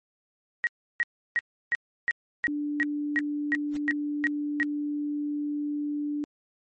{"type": "tone bursts", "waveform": "sine", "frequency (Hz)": 1895, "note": "A#6", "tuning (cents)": 28, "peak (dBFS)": -21, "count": 12, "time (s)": [0.64, 4.63], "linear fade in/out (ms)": 0, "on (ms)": 30, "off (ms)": 330}
{"type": "tone", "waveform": "sine", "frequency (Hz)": 293.7, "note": "D4", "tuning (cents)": 0, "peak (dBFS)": -27, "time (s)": [2.48, 6.24], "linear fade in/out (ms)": 0}
{"type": "noise with exponential growth", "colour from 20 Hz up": "pink", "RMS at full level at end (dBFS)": -38, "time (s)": [3.68, 3.77], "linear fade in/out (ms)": 2, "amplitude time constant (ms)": 18}
{"effects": ["MP3 32 kbps"]}